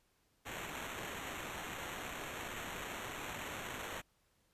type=noise with sample-and-hold; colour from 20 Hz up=white; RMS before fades=-44 dBFS; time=0.45-4.02 s; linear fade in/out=20 ms; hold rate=4900 Hz; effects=pink hiss -75 dBFS RMS until 4.53 s + resampled to 32000 Hz